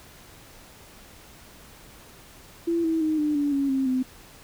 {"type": "tone with pitch steps", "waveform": "sine", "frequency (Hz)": [336.9, 324.1, 311.8, 300, 288.6, 277.6, 267.1, 256.9], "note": ["E4", "E4", "D#4", "D4", "D4", "C#4", "C4", "C4"], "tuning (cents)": [38, -29, 4, 37, -30, 3, 36, -32], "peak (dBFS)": -21, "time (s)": [2.67, 4.03], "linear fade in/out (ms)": 10, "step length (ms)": 170, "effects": ["pink hiss -49 dBFS RMS until 4.43 s"]}